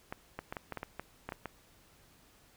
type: clicks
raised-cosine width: 0.5 ms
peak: -23 dBFS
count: 11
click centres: 0.125 / 0.39 / 0.525 / 0.568 / 0.723 / 0.773 / 0.831 / 0.996 / 1.29 / 1.322 / 1.457 s
effects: pink hiss -63 dBFS RMS until 2.56 s